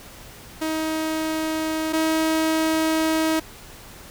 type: tone pair in turn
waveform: sawtooth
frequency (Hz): 316.2 / 318.4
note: D#4 / D#4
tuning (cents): +28 / +40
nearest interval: unison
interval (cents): 12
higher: second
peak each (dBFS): -19 / -15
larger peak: second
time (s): 0.61-1.93 / 1.93-3.4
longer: second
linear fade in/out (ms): 10
effects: pink hiss -43 dBFS RMS until 4.1 s